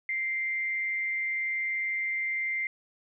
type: tone with amplitude modulation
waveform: sine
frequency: 2093 Hz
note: C7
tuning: in tune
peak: -26 dBFS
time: 0.09-2.67 s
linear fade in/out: 2 ms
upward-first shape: sine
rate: 201 Hz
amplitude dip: 35%
effects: none